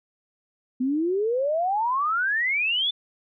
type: exponential sweep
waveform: sine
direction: up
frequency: 247 to 3551 Hz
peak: -21 dBFS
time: 0.8-2.91 s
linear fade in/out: 10 ms
effects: none